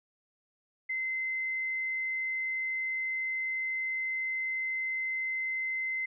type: tone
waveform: sine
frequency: 2063 Hz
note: C7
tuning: 25 cents flat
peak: -30 dBFS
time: 0.89-6.06 s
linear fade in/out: 10 ms
effects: none